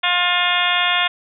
harmonic tone with a mistuned harmonic, 354.6 Hz, F4, 26 cents sharp, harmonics 2 / 3 / 4 / 5 / 6 / 7 / 8 / 9 / 10, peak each -24 / -24 / -24 / -24 / -24 / -24 / -24 / -24 / -24 dBFS, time 0.03-1.08 s, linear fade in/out 10 ms, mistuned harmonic 9, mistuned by +52 cents, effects none

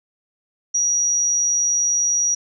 sine tone, 5770 Hz, F#8, 44 cents flat, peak -16 dBFS, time 0.74-2.35 s, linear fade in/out 10 ms, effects none

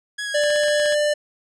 sawtooth tone with vibrato, 1661.2 Hz, G#6, in tune, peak -22 dBFS, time 0.18-0.95 s, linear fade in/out 10 ms, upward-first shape sine, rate 5.5 Hz, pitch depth 15 cents each way
square tone with pitch glide, 590 to 593.4 Hz, D5 to D5, +8 to +18 cents, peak -18 dBFS, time 0.34-1.14 s, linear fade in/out 10 ms, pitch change +10 cents, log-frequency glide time 0.48-0.53 s
clicks, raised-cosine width 0.2 ms, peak -17 dBFS, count 8, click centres 0.437 / 0.504 / 0.56 / 0.635 / 0.683 / 0.799 / 0.858 / 0.924 s
effects resampled to 22050 Hz

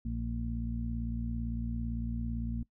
harmonic tone, 57.8 Hz, A#1, 14 cents flat, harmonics 1 / 2 / 3 / 4, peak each -35 / -39 / -47 / -37 dBFS, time 0.05-2.63 s, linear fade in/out 5 ms, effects noise-tail reverb RT60 0.1 s tail -21 dB re dry

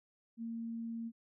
sine tone, 229.5 Hz, A#3, 27 cents flat, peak -38 dBFS, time 0.37-1.12 s, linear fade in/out 50 ms, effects none

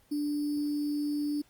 sine tone with sample-and-hold, 293.7 Hz, D4, in tune, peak -28 dBFS, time 0.11-1.42 s, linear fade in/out 10 ms, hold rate 4900 Hz, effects pink hiss -64 dBFS RMS until 1.49 s + Opus 24 kbps

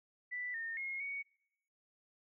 sine tone with pitch steps, 1978 / 1826 / 2154 / 2234 Hz, B6 / A#6 / C7 / C#7, +2 / -36 / +50 / +13 cents, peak -38 dBFS, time 0.31-1.23 s, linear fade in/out 20 ms, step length 230 ms, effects noise-tail reverb RT60 0.8 s tail -25 dB re dry

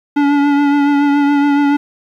square tone with vibrato, 286.1 Hz, D4, 45 cents flat, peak -10 dBFS, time 0.16-1.77 s, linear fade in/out 10 ms, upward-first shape triangle, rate 7.1 Hz, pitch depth 29 cents each way, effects low-pass 2000 Hz 12 dB/octave + 8-bit

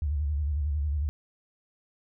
sine tone with vibrato, 73.42 Hz, D2, in tune, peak -25 dBFS, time 0.02-1.09 s, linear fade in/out 0 ms, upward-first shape square, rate 11 Hz, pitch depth 83 cents each way, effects none

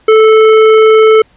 sine tone with tanh clipping, 437.9 Hz, A4, 8 cents flat, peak -4 dBFS, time 0.08-1.22 s, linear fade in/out 5 ms, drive 16 dB, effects pink hiss -49 dBFS RMS until 1.36 s + resampled to 8000 Hz

